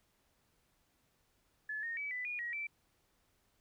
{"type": "tone with pitch steps", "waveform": "sine", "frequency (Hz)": [1721, 1846, 2290, 1993, 2442, 1901, 2330], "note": ["A6", "A#6", "D7", "B6", "D#7", "A#6", "D7"], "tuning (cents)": [-39, -17, -44, 15, -33, 33, -14], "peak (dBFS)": -37, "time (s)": [1.69, 2.67], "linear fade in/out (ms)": 5, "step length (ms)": 140, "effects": ["pink hiss -75 dBFS RMS until 3.6 s"]}